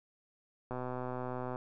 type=click train; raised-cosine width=1 ms; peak=-25 dBFS; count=108; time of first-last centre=0.71-1.559 s; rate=126 Hz; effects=none